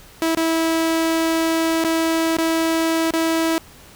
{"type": "tone with dropouts", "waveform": "sawtooth", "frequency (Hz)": 326.1, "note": "E4", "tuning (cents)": -19, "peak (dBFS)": -13, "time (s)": [0.22, 3.58], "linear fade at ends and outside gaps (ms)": 0, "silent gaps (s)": [[0.349, 0.372], [1.84, 1.847], [2.368, 2.385], [3.107, 3.137]], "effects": ["pink hiss -45 dBFS RMS until 3.95 s"]}